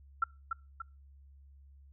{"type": "tone with echo", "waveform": "sine", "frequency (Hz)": 1350, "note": "E6", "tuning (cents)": 41, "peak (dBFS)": -24, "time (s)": [0.22, 0.24], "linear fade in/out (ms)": 5, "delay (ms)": 290, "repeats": 2, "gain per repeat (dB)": -6, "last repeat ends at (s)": 0.82, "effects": ["noise-tail reverb RT60 0.3 s tail -26 dB re dry", "added 69 Hz sine -54 dBFS peak until 1.92 s"]}